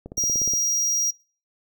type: click train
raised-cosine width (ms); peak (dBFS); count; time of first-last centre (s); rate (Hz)
2; -22; 9; 0.06-0.536; 16.8
type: tone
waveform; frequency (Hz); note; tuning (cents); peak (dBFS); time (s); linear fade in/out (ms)
square; 5720; F8; +41; -21; 0.17-1.11; 10
effects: noise-tail reverb RT60 0.4 s tail -25 dB re dry

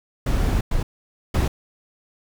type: noise bursts at uneven times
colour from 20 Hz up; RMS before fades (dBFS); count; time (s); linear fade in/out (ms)
brown; -20; 3; 0.26-0.61 / 0.71-0.83 / 1.34-1.48; 5
effects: none

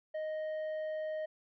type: tone with tanh clipping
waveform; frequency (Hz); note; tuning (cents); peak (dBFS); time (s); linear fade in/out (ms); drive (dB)
sine; 622.3; D#5; 0; -36; 0.14-1.26; 10; 6
effects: none

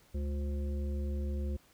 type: harmonic tone with a mistuned harmonic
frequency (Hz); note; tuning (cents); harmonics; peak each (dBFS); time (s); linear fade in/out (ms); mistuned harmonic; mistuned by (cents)
71; C#2; +42; 1 / 3 / 5 / 7; -32 / -42 / -46 / -49; 0.14-1.57; 10; 7; +84
effects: pink hiss -64 dBFS RMS until 1.73 s

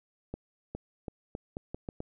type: accelerating click train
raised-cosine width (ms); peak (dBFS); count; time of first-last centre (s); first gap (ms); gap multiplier
2; -23; 8; 0.34-2.004; 410; 0.81
effects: none

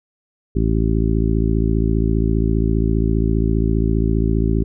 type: harmonic tone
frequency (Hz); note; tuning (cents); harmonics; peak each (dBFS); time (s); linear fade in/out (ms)
55; A1; 0; 1 / 2 / 3 / 4 / 5 / 6 / 7; -18 / -21 / -23 / -24 / -25 / -26 / -26; 0.55-4.64; 10
effects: none

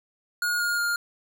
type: tone with pitch steps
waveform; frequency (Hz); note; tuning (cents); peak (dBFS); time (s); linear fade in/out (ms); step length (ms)
square; 1438 / 1423.9 / 1410; F#6 / F6 / F6; -50 / +33 / +16; -24; 0.42-0.96; 2; 180
effects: none

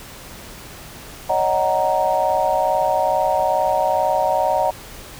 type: chord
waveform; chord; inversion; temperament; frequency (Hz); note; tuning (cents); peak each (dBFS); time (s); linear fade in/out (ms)
sine; D# minor seventh; third; just; 560 / 622.3 / 746.7 / 933.4; C#5 / D#5 / F#5 / A#5; +18 / 0 / +16 / +2; -23 / -21 / -20 / -21; 1.29-4.71; 10
effects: pink hiss -38 dBFS RMS until 5.19 s

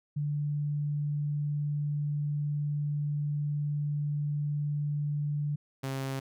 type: tone pair in turn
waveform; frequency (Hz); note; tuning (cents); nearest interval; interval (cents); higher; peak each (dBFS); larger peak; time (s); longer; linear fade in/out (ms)
sine / sawtooth; 146.83 / 134.5; D3 / C3; 0 / +48; major second; 152; first; -28; neither; 0.16-5.56 / 5.83-6.2; first; 10
effects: none

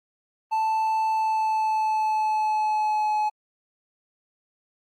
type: tone with pitch glide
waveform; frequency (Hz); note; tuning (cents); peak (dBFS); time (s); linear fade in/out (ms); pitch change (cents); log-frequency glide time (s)
triangle; 880 to 850.5; A5 to G#5; 0 to +41; -19; 0.51-3.3; 20; -59; 1.09-3.18
effects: Opus 32 kbps

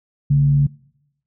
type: tone with frequency modulation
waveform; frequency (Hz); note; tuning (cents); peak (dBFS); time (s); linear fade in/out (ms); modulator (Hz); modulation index
sine; 142.2; C#3; +45; -11; 0.3-0.67; 10; 81.4; 0.23
effects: noise-tail reverb RT60 0.9 s tail -25 dB re dry

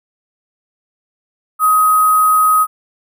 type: tone with sample-and-hold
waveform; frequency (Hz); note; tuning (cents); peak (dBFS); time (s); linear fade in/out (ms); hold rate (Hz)
sine; 1261; D#6; +23; -8; 1.59-2.67; 50; 11025
effects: none

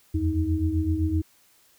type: tone cluster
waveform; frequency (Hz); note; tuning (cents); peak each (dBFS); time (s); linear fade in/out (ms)
sine; 80.6 / 88.4 / 315.4; E2 / F2 / D#4; -38 / +22 / +24; -26; 0.14-1.22; 10
effects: white hiss -60 dBFS RMS until 1.78 s

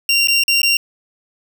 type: tone with dropouts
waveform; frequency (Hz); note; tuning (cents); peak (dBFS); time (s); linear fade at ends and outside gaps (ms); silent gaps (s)
25% pulse; 2767; F7; -17; -8; 0.09-0.77; 2; 0.273-0.283 / 0.437-0.48 / 0.618-0.631
effects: none

